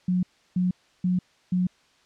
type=tone bursts; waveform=sine; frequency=181.4 Hz; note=F#3; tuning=34 cents flat; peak=-20 dBFS; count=4; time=0.08-1.67 s; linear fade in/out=5 ms; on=150 ms; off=330 ms; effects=white hiss -61 dBFS RMS until 2.05 s + low-pass 5000 Hz 12 dB/octave